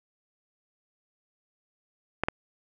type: clicks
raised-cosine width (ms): 0.5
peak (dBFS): -10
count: 2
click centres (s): 2.236 / 2.285
effects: none